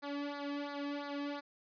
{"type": "tone with flanger", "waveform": "sawtooth", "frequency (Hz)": 286.4, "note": "D4", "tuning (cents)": -43, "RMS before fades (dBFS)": -40, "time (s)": [0.02, 1.41], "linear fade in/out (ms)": 20, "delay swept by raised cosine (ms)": [0.33, 1.43], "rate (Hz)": 2.9, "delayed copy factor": -1, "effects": ["resampled to 11025 Hz"]}